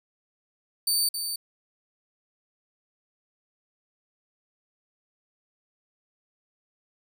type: tone with echo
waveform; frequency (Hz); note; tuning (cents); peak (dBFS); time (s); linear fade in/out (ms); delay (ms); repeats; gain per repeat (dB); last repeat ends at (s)
20% pulse; 4581; D8; -44; -16; 0.87-1.09; 5; 270; 1; -7; 1.36
effects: none